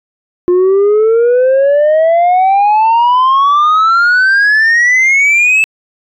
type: exponential sweep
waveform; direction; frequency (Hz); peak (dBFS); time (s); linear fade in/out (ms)
sine; up; 352.2 to 2637; -3; 0.48-5.64; 0
effects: tanh soft clip ceiling -5 dBFS